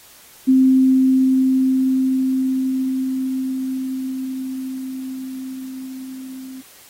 sine tone with level ramp, 261.6 Hz, C4, in tune, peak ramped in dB -9 to -31 dBFS, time 0.47-6.62 s, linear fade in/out 20 ms, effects white hiss -46 dBFS RMS until 6.89 s + AAC 48 kbps

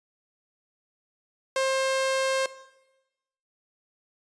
sawtooth tone, 531 Hz, C5, 25 cents sharp, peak -19 dBFS, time 1.56-2.46 s, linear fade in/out 2 ms, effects noise-tail reverb RT60 1.0 s tail -17 dB re dry + resampled to 22050 Hz

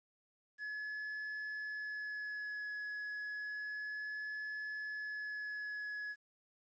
triangle tone with vibrato, 1700 Hz, G#6, 40 cents sharp, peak -38 dBFS, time 0.58-6.16 s, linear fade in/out 50 ms, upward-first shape sine, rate 0.31 Hz, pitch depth 11 cents each way, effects resampled to 16000 Hz + 12-bit

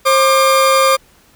40% pulse tone pair together, 532.8 / 1196 Hz, C5 / D6, +31 / +31 cents, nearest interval octave + major second, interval 1400 cents, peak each -11 dBFS, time 0.05-0.97 s, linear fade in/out 20 ms, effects pink hiss -50 dBFS RMS until 1.35 s

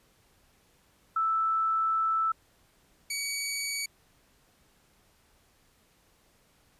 sine / 15% pulse tone pair in turn, 1318.5 / 2263 Hz, E6 / C#7, 0 / +35 cents, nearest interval major sixth, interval 935 cents, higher second, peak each -24 dBFS, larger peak neither, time 1.16-2.32 / 3.1-3.86 s, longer first, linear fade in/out 5 ms, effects pink hiss -65 dBFS RMS until 6.79 s + resampled to 32000 Hz

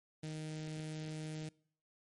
sawtooth tone with notch filter, 155.56 Hz, D#3, in tune, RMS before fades -43 dBFS, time 0.23-1.49 s, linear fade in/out 5 ms, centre 1100 Hz, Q 0.81, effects noise-tail reverb RT60 0.6 s tail -24 dB re dry + MP3 48 kbps

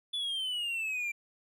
triangle exponential sweep, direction down, 3473 to 2348 Hz, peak -30 dBFS, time 0.13-1.12 s, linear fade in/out 10 ms, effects none

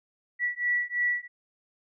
sine beating tone pair, 1946 / 1949 Hz, B6 / B6, -26 / -23 cents, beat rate 3 Hz, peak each -28 dBFS, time 0.39-1.28 s, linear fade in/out 50 ms, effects none

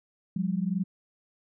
sine tone pair together, 177.99 / 200 Hz, F3 / G3, +33 / +35 cents, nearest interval major second, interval 202 cents, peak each -28 / -29 dBFS, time 0.36-0.84 s, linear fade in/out 5 ms, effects none

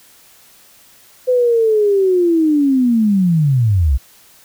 sine linear sweep, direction down, 510 to 59.2 Hz, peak -10 dBFS, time 1.27-3.98 s, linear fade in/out 20 ms, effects white hiss -47 dBFS RMS until 4.44 s

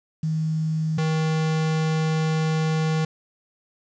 sine / square tone pair in turn, 158.1 / 158.1 Hz, D#3 / D#3, +28 / +28 cents, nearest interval unison, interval 0 cents, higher neither, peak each -21 dBFS, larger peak neither, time 0.23-0.98 / 0.98-3.05 s, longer second, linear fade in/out 5 ms, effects resampled to 16000 Hz + 8-bit

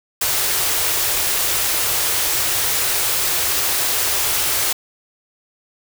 white band-stop noise, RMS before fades -19 dBFS, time 0.21-4.73 s, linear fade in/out 5 ms, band 150 to 300 Hz, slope 48 dB/octave, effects none

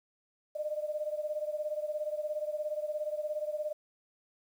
sine beating tone pair, 600 / 617 Hz, D5 / D#5, +37 / -15 cents, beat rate 17 Hz, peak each -34 / -37 dBFS, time 0.55-3.73 s, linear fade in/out 10 ms, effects 10-bit

